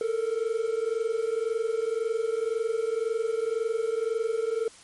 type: tone pair together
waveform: triangle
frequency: 440 / 461.9 Hz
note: A4 / A#4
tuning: 0 / -16 cents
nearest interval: minor second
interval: 84 cents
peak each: -26 dBFS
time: 0.01-4.68 s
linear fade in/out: 2 ms
effects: white hiss -51 dBFS RMS until 4.83 s + MP3 48 kbps